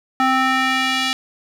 square tone with band-pass filter sweep, 261.6 Hz, C4, in tune, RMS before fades -18 dBFS, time 0.2-1.13 s, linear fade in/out 0 ms, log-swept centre 1200 to 3400 Hz, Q 1.3, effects 7-bit

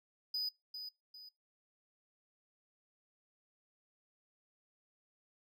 triangle tone with echo, 4978 Hz, D#8, in tune, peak -33 dBFS, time 0.34-0.49 s, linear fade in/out 5 ms, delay 400 ms, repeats 2, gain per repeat -8 dB, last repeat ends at 1.29 s, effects noise-tail reverb RT60 0.2 s tail -24 dB re dry

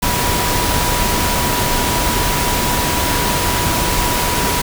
sine tone in noise, 972 Hz, B5, 28 cents flat, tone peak -22 dBFS, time 0.02-4.62 s, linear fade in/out 10 ms, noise pink, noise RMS -17 dBFS, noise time 0.02-4.62 s, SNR -8 dB, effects none

